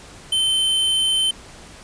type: tone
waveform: square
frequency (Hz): 3083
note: G7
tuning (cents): -29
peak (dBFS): -17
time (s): 0.32-1.31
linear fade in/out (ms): 5
effects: pink hiss -42 dBFS RMS until 1.83 s + resampled to 22050 Hz